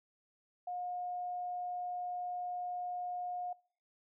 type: tone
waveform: sine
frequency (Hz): 717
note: F5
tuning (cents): +45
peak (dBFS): -37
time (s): 0.67-3.53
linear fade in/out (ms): 5
effects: noise-tail reverb RT60 0.5 s tail -25 dB re dry